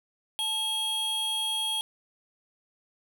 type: tone pair together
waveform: square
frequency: 868 / 3270 Hz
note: A5 / G#7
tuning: -24 / -28 cents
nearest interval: octave + major seventh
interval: 2296 cents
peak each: -39 / -28 dBFS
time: 0.39-1.81 s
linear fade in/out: 0 ms
effects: none